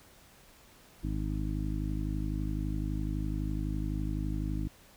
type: harmonic tone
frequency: 51.91 Hz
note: G#1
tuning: in tune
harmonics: 1 / 2 / 3 / 4 / 5 / 6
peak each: -33 / -38 / -38 / -43 / -40 / -40 dBFS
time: 1.03-4.68 s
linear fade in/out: 10 ms
effects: pink hiss -58 dBFS RMS until 4.96 s